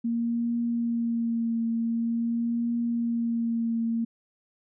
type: tone with vibrato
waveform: sine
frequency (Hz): 232.3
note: A#3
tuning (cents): -6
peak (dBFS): -24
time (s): 0.04-4.05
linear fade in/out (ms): 10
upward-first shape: triangle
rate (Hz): 0.46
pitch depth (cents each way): 26
effects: none